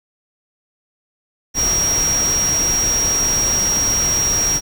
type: tone in noise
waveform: sine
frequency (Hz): 5650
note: F8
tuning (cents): +19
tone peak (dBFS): -15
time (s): 1.54-4.61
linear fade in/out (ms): 50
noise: pink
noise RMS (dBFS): -24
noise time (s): 1.54-4.61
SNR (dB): +6
effects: none